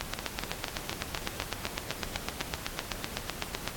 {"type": "two click trains", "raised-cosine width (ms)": 0.2, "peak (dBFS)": [-15, -12], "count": [10, 30], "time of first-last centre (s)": [[0.19, 2.407], [0.01, 3.676]], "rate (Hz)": [4.06, 7.91], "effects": ["pink hiss -41 dBFS RMS until 3.76 s", "AAC 64 kbps"]}